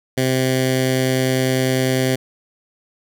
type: tone with notch filter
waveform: 10% pulse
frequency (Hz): 130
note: C3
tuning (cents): -11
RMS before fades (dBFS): -18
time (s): 0.17-2.16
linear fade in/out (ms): 10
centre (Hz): 940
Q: 1.2
effects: none